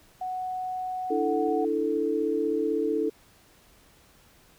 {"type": "tone", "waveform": "sine", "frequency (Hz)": 740, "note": "F#5", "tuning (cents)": 0, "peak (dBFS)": -29, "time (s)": [0.21, 1.65], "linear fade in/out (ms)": 5}
{"type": "chord", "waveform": "sine", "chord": "D suspended second", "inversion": "none", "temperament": "equal", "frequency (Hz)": [293.7, 329.6, 440], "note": ["D4", "E4", "A4"], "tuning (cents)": [0, 0, 0], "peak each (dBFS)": [-30, -29, -26], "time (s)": [1.1, 3.1], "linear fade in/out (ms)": 10}
{"effects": ["pink hiss -58 dBFS RMS until 4.58 s"]}